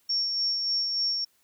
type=tone with tremolo; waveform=sine; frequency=5490 Hz; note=F8; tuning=31 cents flat; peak=-23 dBFS; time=0.09-1.25 s; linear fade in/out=10 ms; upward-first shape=sine; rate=3.4 Hz; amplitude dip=35%; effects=white hiss -67 dBFS RMS until 1.43 s